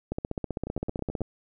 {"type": "two click trains", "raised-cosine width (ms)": 2, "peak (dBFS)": [-16, -21], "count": [18, 6], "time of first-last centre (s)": [[0.12, 1.217], [0.67, 1.208]], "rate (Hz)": [15.5, 9.3], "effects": []}